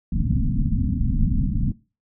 pink low-pass noise, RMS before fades -21 dBFS, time 0.12-1.72 s, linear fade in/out 5 ms, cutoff 270 Hz, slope 96 dB/octave, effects noise-tail reverb RT60 0.3 s tail -19 dB re dry

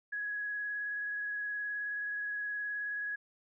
sine tone with vibrato, 1672 Hz, G#6, 11 cents sharp, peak -34 dBFS, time 0.12-3.16 s, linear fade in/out 10 ms, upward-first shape sine, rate 19 Hz, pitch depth 11 cents each way, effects none

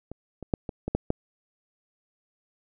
clicks, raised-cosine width 2 ms, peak -24 / -24 / -10 / -19 / -16 / -10 / -10 dBFS, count 7, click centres 0.116 / 0.427 / 0.538 / 0.692 / 0.88 / 0.95 / 1.104 s, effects none

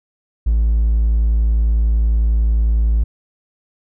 triangle tone, 55.5 Hz, A1, 16 cents sharp, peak -9 dBFS, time 0.46-3.04 s, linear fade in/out 10 ms, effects tanh soft clip ceiling -6 dBFS

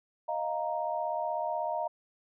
sine chord, Eb suspended second, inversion none, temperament equal, 622.3 / 698.5 / 932.3 Hz, Eb5 / F5 / Bb5, 0 / 0 / 0 cents, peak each -34 dBFS, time 0.28-1.88 s, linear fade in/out 10 ms, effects none

